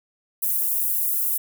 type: high-pass noise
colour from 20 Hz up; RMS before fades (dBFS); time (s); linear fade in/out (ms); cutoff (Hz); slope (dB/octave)
pink; -23; 0.42-1.38; 10; 12000; 24
effects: none